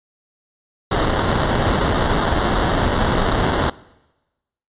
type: noise with sample-and-hold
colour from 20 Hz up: pink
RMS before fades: -18 dBFS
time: 0.91-3.7 s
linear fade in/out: 5 ms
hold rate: 2450 Hz
effects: noise-tail reverb RT60 1.0 s tail -21 dB re dry + resampled to 8000 Hz